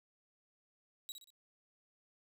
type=tone with echo; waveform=sawtooth; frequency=3858 Hz; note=B7; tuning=41 cents flat; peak=-39 dBFS; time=1.09-1.12 s; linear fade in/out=0 ms; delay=61 ms; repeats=3; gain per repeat=-7 dB; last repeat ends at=1.303 s; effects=none